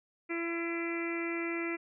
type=harmonic tone; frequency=336.9 Hz; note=E4; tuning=38 cents sharp; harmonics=1 / 2 / 3 / 4 / 5 / 6 / 7 / 8; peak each=-34 / -46 / -49 / -44 / -48 / -40 / -40 / -50 dBFS; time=0.29-1.77 s; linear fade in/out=20 ms; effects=none